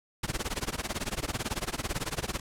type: noise with tremolo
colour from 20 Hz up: pink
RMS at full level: -30 dBFS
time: 0.23-2.4 s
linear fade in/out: 5 ms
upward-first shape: sine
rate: 18 Hz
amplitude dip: 95%
effects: low-pass 11000 Hz 12 dB/octave